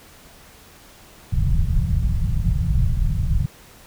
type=low-pass noise; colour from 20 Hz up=pink; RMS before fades=-19 dBFS; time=1.32-3.46 s; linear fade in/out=5 ms; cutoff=170 Hz; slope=48 dB/octave; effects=pink hiss -47 dBFS RMS until 3.86 s